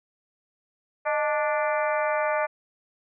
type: harmonic tone with a mistuned harmonic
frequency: 293.7 Hz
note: D4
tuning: in tune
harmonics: 2 / 3 / 4 / 5 / 6 / 7 / 8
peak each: -25 / -29 / -31 / -33 / -35 / -36 / -37 dBFS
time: 1.05-2.47 s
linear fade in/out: 20 ms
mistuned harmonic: 2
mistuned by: +75 cents
effects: none